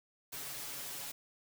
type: noise with comb filter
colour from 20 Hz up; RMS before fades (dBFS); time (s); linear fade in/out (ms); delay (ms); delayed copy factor
white; -43; 0.32-1.12; 10; 7.1; +0.95
effects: none